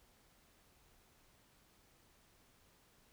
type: silence
effects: pink hiss -69 dBFS RMS until 3.12 s